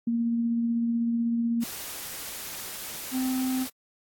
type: tone with tremolo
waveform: sine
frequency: 233.1 Hz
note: A#3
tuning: in tune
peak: -22 dBFS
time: 0.07-1.64 s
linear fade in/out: 5 ms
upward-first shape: triangle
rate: 16 Hz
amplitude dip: 25%
type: noise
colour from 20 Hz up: white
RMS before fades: -37 dBFS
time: 1.61-3.7 s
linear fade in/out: 20 ms
type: tone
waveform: triangle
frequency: 258.8 Hz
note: C4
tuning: 19 cents flat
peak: -23 dBFS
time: 3.11-3.67 s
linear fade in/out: 50 ms
effects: AAC 64 kbps